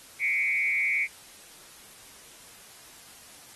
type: tone with frequency modulation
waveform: sine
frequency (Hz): 2230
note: C#7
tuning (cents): +10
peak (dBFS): -23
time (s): 0.19-1.08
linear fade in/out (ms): 50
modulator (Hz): 150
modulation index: 0.99
effects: white hiss -50 dBFS RMS until 3.55 s + AAC 32 kbps